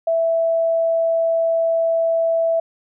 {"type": "tone", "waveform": "sine", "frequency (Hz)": 660, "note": "E5", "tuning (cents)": 2, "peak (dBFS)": -15, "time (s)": [0.07, 2.6], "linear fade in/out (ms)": 5, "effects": []}